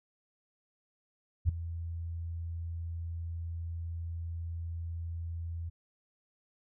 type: tone with ADSR envelope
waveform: sine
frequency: 83.8 Hz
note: E2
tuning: 29 cents sharp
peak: -20 dBFS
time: 1.45-5.7 s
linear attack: 39 ms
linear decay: 7 ms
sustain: -15 dB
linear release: 17 ms
effects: none